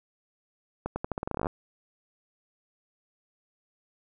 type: accelerating click train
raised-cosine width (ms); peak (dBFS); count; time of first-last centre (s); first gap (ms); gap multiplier
1; -16; 16; 0.86-1.468; 100; 0.85
effects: none